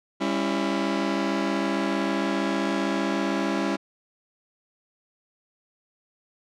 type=chord; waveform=sawtooth; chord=C# diminished; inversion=second; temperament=just; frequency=199.57 / 277.2 / 332.6 Hz; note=G3 / C#4 / E4; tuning=+31 / 0 / +16 cents; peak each=-24 dBFS; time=0.2-3.77 s; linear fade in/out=20 ms; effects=low-pass 5000 Hz 12 dB/octave